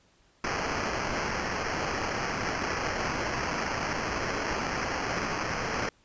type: noise with sample-and-hold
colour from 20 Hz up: blue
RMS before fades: -31 dBFS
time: 0.44-5.89 s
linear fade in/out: 2 ms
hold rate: 3675 Hz
effects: pink hiss -64 dBFS RMS until 6.04 s + resampled to 16000 Hz